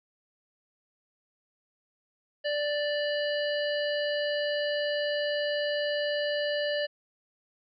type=harmonic tone; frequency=587.3 Hz; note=D5; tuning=in tune; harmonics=1 / 3 / 5 / 7 / 8; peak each=-28 / -34 / -36 / -42 / -42 dBFS; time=2.44-6.87 s; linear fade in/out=20 ms; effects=none